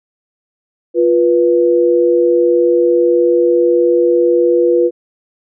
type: tone pair together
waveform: sine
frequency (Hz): 349.2 / 489.2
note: F4 / B4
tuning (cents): 0 / -16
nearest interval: tritone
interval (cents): 584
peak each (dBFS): -11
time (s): 0.94-4.91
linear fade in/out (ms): 50
effects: none